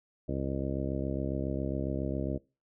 harmonic tone, 67.3 Hz, C2, 49 cents sharp, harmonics 1 / 2 / 3 / 4 / 5 / 6 / 7 / 8 / 9, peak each -37 / -36 / -39 / -37 / -38 / -45 / -42 / -44 / -41 dBFS, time 0.28-2.38 s, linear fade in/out 10 ms, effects noise-tail reverb RT60 0.3 s tail -23 dB re dry

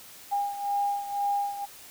sine beating tone pair, 808 / 810 Hz, G#5 / G#5, -48 / -43 cents, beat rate 2 Hz, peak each -27 / -32 dBFS, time 0.31-1.66 s, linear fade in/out 20 ms, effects white hiss -48 dBFS RMS until 1.9 s

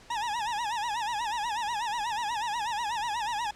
40% pulse tone with vibrato, 892 Hz, A5, 23 cents sharp, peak -28 dBFS, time 0.1-3.51 s, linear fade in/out 5 ms, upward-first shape sine, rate 8.2 Hz, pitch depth 150 cents each way, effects pink hiss -53 dBFS RMS until 3.55 s + low-pass 7000 Hz 12 dB/octave

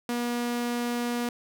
sawtooth tone, 240.2 Hz, B3, 48 cents flat, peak -23 dBFS, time 0.09-1.29 s, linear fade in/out 2 ms, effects none

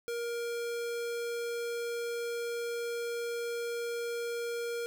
square tone, 470.8 Hz, A#4, 17 cents sharp, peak -34 dBFS, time 0.08-4.86 s, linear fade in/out 0 ms, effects none

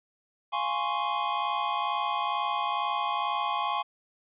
square chord, Db major seventh, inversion first, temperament equal, 698.5 / 830.6 / 1046.5 / 1108.7 Hz, F5 / Ab5 / C6 / Db6, 0 / 0 / 0 / 0 cents, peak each -37 / -32 / -33 / -32 dBFS, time 0.52-3.83 s, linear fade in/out 20 ms, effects resampled to 8000 Hz

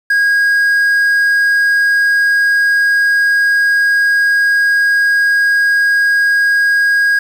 triangle tone with quantisation, 1638 Hz, G#6, 24 cents flat, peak -7 dBFS, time 0.1-7.19 s, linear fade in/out 5 ms, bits 6, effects none

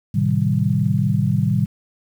sine chord, A half-diminished seventh, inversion none, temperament equal with one note detuned, 110 / 130.81 / 155.56 / 194.19 Hz, A2 / C3 / Eb3 / G3, 0 / 0 / 0 / -16 cents, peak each -21 dBFS, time 0.14-1.66 s, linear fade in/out 10 ms, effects 8-bit

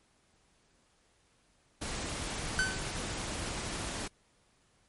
pink noise, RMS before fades -37 dBFS, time 1.81-4.08 s, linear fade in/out 10 ms
45% pulse tone with exponential decay, 1523 Hz, F#6, 50 cents sharp, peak -24 dBFS, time 2.59-2.93 s, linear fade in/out 0 ms, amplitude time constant 72 ms
effects pink hiss -69 dBFS RMS until 4.88 s + MP3 48 kbps

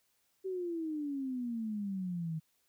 sine exponential sweep, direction down, 385.7 to 156.1 Hz, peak -34 dBFS, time 0.44-2.4 s, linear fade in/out 20 ms, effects white hiss -75 dBFS RMS until 2.68 s

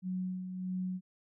sine tone with tremolo, 184.4 Hz, F#3, 6 cents flat, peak -32 dBFS, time 0.02-1.01 s, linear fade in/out 50 ms, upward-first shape sine, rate 1.6 Hz, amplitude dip 50%, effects none

